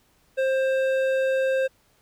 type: tone with hard clipping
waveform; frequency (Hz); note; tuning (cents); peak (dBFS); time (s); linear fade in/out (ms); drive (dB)
triangle; 529; C5; +19; -22; 0.37-1.68; 20; 14
effects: pink hiss -63 dBFS RMS until 2.01 s